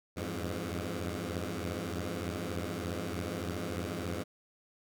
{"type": "tone cluster", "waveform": "10% pulse", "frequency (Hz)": [84.5, 87.8, 101.9], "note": ["E2", "F2", "G#2"], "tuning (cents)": [43, 10, -32], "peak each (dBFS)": -31, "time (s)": [0.16, 4.24], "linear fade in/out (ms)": 20, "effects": []}